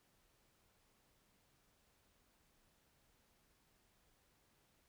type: silence
effects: pink hiss -75 dBFS RMS until 4.88 s